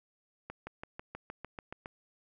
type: accelerating click train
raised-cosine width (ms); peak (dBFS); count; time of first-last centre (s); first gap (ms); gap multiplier
0.5; -26; 10; 0.5-1.859; 170; 0.97
effects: none